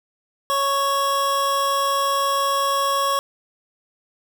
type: tone pair together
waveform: square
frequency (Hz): 554.4 / 1108.8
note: C#5 / C#6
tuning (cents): 0 / 0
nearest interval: octave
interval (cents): 1200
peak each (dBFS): -26 / -20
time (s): 0.5-3.19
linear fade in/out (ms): 0
effects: none